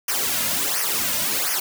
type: noise with flanger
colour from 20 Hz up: white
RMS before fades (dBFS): -23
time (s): 0.08-1.6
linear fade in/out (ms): 5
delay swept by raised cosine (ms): 0.25 to 2.65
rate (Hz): 1.4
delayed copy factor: -0.85
effects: none